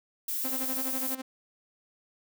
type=noise; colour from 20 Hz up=violet; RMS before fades=-32 dBFS; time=0.28-1.15 s; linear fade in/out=5 ms
type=tone with tremolo; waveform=sawtooth; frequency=261.6 Hz; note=C4; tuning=in tune; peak=-29 dBFS; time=0.44-1.22 s; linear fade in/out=10 ms; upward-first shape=sine; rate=12 Hz; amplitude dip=75%
effects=none